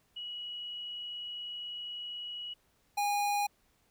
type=tone pair in turn; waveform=sine / square; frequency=2918 / 818.8 Hz; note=F#7 / G#5; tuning=-25 / -25 cents; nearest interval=octave + minor seventh; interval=2200 cents; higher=first; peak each=-38 / -29 dBFS; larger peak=second; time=0.16-2.54 / 2.97-3.47 s; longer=first; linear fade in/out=10 ms; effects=pink hiss -71 dBFS RMS until 3.9 s